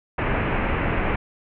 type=low-pass noise; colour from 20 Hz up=pink; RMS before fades=-23 dBFS; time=0.18-1.16 s; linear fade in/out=5 ms; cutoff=2600 Hz; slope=48 dB/octave; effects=none